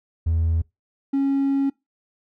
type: tone pair in turn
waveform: triangle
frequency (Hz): 82 / 275.1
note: E2 / C#4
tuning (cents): -9 / -13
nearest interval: octave + major sixth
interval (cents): 2096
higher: second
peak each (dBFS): -15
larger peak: neither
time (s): 0.26-0.62 / 1.13-1.7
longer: second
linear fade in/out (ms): 10
effects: noise-tail reverb RT60 0.2 s tail -25 dB re dry + tanh soft clip ceiling -13 dBFS